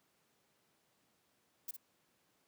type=noise with echo; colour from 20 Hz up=violet; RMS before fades=-41 dBFS; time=1.68-1.71 s; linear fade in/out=5 ms; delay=56 ms; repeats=1; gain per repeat=-7 dB; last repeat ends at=1.766 s; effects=pink hiss -75 dBFS RMS until 2.47 s + high-pass 150 Hz 12 dB/octave